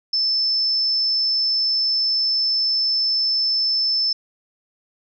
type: tone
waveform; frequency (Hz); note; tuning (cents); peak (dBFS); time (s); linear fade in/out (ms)
sine; 5274; E8; 0; -17; 0.13-4.13; 5
effects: none